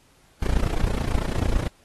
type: noise with amplitude modulation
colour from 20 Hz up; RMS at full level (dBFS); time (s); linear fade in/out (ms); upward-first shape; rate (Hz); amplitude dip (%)
brown; -19; 0.42-1.68; 5; sine; 29.1; 90
effects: pink hiss -59 dBFS RMS until 1.84 s + AAC 32 kbps